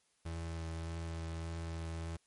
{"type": "tone with vibrato", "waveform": "35% pulse", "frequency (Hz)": 82.41, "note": "E2", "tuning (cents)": 0, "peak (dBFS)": -37, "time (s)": [0.25, 2.17], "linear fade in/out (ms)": 10, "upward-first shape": "triangle", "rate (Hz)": 1.7, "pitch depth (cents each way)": 16, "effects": ["white hiss -74 dBFS RMS until 2.26 s", "MP3 48 kbps"]}